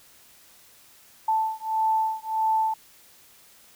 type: beating tone pair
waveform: sine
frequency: 880 / 881.6 Hz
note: A5 / A5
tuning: 0 / +3 cents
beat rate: 1.6 Hz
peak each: -25 / -25 dBFS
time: 1.28-2.74 s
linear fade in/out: 5 ms
effects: white hiss -54 dBFS RMS until 3.75 s